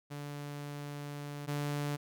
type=tone pair in turn; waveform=sawtooth; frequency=144.9 / 145.42 Hz; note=D3 / D3; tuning=-23 / -17 cents; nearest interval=unison; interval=6 cents; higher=second; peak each=-36 / -29 dBFS; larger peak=second; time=0.1-1.47 / 1.47-1.97 s; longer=first; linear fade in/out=20 ms; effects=none